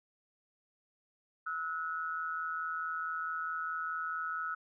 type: tone pair together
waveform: sine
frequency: 1300.4 / 1465 Hz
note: E6 / F#6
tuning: -24 / -18 cents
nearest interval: major second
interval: 206 cents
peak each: -36 / -38 dBFS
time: 1.46-4.55 s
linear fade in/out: 10 ms
effects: none